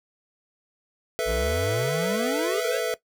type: chord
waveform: square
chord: A suspended second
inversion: none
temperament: equal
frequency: 440 / 493.9 / 659.3 Hz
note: A4 / B4 / E5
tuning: 0 / 0 / 0 cents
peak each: -29 dBFS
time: 1.19-2.94 s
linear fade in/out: 0 ms
type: exponential sweep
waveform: square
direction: up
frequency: 51.91 to 587.3 Hz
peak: -28 dBFS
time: 1.25-2.81 s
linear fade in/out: 50 ms
effects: noise-tail reverb RT60 0.1 s tail -17 dB re dry

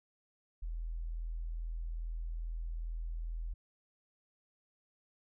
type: tone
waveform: sine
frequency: 41.2 Hz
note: E1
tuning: in tune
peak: -36 dBFS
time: 0.62-3.54 s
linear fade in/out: 10 ms
effects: none

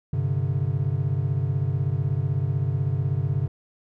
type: chord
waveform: triangle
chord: G suspended fourth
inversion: none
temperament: equal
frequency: 98 / 130.81 / 146.83 Hz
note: G2 / C3 / D3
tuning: 0 / 0 / 0 cents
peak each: -25 / -23 / -25 dBFS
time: 0.13-3.48 s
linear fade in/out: 5 ms
effects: none

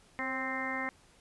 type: harmonic tone with a mistuned harmonic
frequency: 261.6 Hz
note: C4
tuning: in tune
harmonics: 1 / 2 / 3 / 4 / 5 / 6 / 7 / 8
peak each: -40 / -43 / -42 / -41 / -44 / -47 / -38 / -38 dBFS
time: 0.19-0.89 s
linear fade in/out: 0 ms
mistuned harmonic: 2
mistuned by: +41 cents
effects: pink hiss -62 dBFS RMS until 1.2 s + resampled to 24000 Hz

